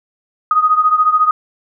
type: beating tone pair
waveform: sine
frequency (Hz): 1244.5 / 1258.5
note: D#6 / D#6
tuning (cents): 0 / +19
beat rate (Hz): 14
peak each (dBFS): -11 / -15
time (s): 0.51-1.31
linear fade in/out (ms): 2
effects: none